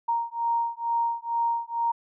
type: beating tone pair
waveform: sine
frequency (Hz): 931 / 933.2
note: A#5 / A#5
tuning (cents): -2 / +2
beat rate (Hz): 2.2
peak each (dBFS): -27 / -27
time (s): 0.08-1.92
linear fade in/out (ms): 10
effects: none

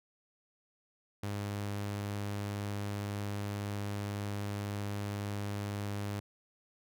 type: tone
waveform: sawtooth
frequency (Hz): 101.9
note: G#2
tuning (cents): -32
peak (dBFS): -31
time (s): 1.23-6.2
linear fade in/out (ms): 5
effects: none

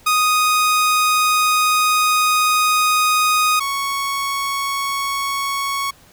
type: tone pair in turn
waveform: sawtooth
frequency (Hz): 1244.5 / 1108.7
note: D#6 / C#6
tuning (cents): 0 / 0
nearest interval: major second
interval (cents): 200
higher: first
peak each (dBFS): -10 / -16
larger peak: first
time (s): 0.06-3.6 / 3.6-5.91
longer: first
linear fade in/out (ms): 10
effects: pink hiss -49 dBFS RMS until 6.12 s

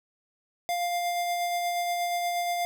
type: tone with tremolo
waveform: square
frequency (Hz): 700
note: F5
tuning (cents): +4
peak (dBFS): -26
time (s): 0.69-2.65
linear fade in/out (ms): 0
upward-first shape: sine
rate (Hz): 8.4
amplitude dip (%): 25
effects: none

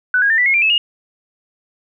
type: tone with pitch steps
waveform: sine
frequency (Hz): 1494 / 1638.7 / 1797.3 / 1971.3 / 2162 / 2372 / 2601 / 2853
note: F#6 / G#6 / A6 / B6 / C#7 / D7 / E7 / F7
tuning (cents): +16 / -24 / +36 / -4 / -44 / +17 / -24 / +36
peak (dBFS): -11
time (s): 0.14-0.78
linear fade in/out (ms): 2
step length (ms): 80
effects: none

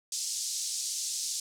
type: band-pass noise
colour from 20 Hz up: pink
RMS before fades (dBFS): -34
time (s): 0.12-1.4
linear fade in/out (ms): 2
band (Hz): 5000 to 8500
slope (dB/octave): 24
effects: none

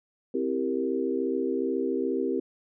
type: chord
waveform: sine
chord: C dominant seventh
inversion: none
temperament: equal with one note detuned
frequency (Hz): 262.4 / 329.6 / 392 / 466.2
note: C4 / E4 / G4 / Bb4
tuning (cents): +5 / 0 / 0 / 0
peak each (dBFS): -30 / -32 / -29 / -32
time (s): 0.34-2.4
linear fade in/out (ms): 5
effects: none

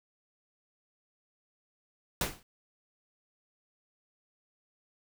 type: noise with exponential decay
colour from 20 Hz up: pink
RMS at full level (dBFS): -26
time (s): 2.21-2.43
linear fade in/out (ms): 2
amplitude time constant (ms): 47
effects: none

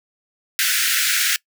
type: high-pass noise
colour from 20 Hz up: pink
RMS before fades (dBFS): -19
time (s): 0.59-1.36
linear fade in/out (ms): 0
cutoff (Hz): 1400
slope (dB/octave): 96
effects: noise-tail reverb RT60 0.1 s tail -23 dB re dry

